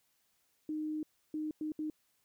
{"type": "tone bursts at uneven times", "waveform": "sine", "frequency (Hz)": 307.8, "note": "D#4", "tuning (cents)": -19, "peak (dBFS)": -34, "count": 4, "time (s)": [[0.69, 1.03], [1.34, 1.51], [1.61, 1.72], [1.79, 1.9]], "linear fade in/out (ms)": 2, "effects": ["white hiss -75 dBFS RMS until 2.24 s"]}